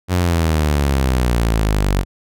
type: exponential sweep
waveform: sawtooth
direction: down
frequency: 92.5 to 46.12 Hz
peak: -10 dBFS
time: 0.08-2.05 s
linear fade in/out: 50 ms
effects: none